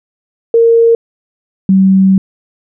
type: tone pair in turn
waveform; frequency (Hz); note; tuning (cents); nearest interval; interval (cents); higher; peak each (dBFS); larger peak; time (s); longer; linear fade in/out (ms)
sine; 461.2 / 191.35; A#4 / G3; -19 / -42; octave + minor third; 1523; first; -4; neither; 0.54-0.95 / 1.69-2.18; second; 2
effects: none